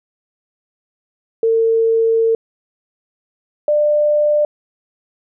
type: tone pair in turn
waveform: sine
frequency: 452.5 / 595.9 Hz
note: A4 / D5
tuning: +48 / +25 cents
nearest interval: perfect fourth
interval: 477 cents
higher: second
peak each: -11 dBFS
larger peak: neither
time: 1.43-2.35 / 3.68-4.45 s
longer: first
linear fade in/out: 2 ms
effects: none